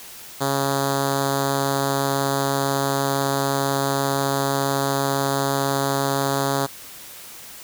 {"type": "tone with notch filter", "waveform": "5% pulse", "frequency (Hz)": 138, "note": "C#3", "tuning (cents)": -7, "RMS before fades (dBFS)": -22, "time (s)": [0.4, 6.67], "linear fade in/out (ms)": 20, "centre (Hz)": 2200, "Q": 0.87, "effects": ["white hiss -40 dBFS RMS until 7.63 s"]}